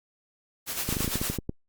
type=noise with tremolo; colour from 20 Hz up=white; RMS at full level=-29 dBFS; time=0.66-1.38 s; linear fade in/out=50 ms; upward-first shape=sine; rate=8.8 Hz; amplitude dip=60%
type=clicks; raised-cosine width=3 ms; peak=-16 dBFS; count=11; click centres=0.89 / 0.926 / 0.968 / 1.006 / 1.045 / 1.078 / 1.156 / 1.215 / 1.3 / 1.387 / 1.494 s
effects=Opus 48 kbps